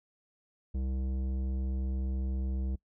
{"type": "tone with tanh clipping", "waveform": "triangle", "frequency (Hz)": 65.3, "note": "C2", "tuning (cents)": -3, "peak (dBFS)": -32, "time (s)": [0.74, 2.76], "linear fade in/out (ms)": 10, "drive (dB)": 17, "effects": ["noise-tail reverb RT60 0.1 s tail -22 dB re dry"]}